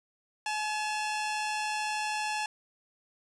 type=tone pair together; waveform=sawtooth; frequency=852 / 2709 Hz; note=G#5 / E7; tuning=+44 / +47 cents; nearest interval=octave + minor sixth; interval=2003 cents; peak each=-27 / -34 dBFS; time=0.46-2.46 s; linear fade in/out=2 ms; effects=resampled to 22050 Hz